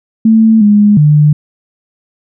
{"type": "tone with pitch steps", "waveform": "sine", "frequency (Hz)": [222.1, 207.2, 149.4], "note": ["A3", "G#3", "D3"], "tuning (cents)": [16, -4, 30], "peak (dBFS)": -3, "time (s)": [0.25, 1.33], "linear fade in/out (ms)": 5, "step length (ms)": 360, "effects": []}